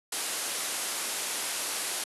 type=low-pass noise; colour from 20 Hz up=white; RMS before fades=-33 dBFS; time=0.12-2.04 s; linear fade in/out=5 ms; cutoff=12000 Hz; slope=96 dB/octave; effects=high-pass 300 Hz 12 dB/octave

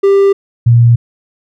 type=tone pair in turn; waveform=triangle / sine; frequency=395.3 / 118.2 Hz; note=G4 / A#2; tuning=+15 / +24 cents; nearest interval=octave + major sixth; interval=2091 cents; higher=first; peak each=-3 dBFS; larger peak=neither; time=0.03-0.33 / 0.66-0.96 s; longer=neither; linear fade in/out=10 ms; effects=none

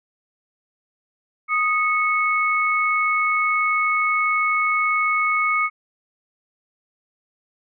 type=tone pair together; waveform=sine; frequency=1244.5 / 2203 Hz; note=D#6 / C#7; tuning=0 / -11 cents; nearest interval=minor seventh; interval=989 cents; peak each=-20 dBFS; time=1.48-5.7 s; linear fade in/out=50 ms; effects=none

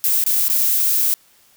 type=noise with dropouts; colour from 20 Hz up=violet; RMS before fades=-17 dBFS; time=0.04-1.14 s; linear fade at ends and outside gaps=0 ms; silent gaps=0.24-0.263 / 0.482-0.499 s; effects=white hiss -54 dBFS RMS until 1.56 s

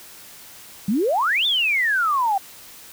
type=exponential two-way sweep; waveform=sine; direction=up then down; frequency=183.6 to 3636 to 759 Hz; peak=-17 dBFS; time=0.88-2.38 s; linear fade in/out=5 ms; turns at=1.46 s; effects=white hiss -43 dBFS RMS until 2.92 s

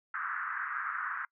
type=band-pass noise; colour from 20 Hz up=pink; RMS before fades=-36 dBFS; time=0.14-1.25 s; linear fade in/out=2 ms; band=1200 to 1700 Hz; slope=48 dB/octave; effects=noise-tail reverb RT60 0.1 s tail -25 dB re dry

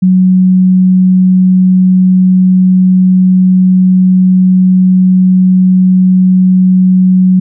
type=tone; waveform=sine; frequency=185 Hz; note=F#3; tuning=in tune; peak=-3 dBFS; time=0.02-7.4 s; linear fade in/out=10 ms; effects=none

